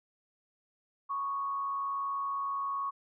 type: tone with frequency modulation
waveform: sine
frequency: 1108.7 Hz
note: C#6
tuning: in tune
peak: -31 dBFS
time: 1.09-2.91 s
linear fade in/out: 20 ms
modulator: 101 Hz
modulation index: 0.39
effects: none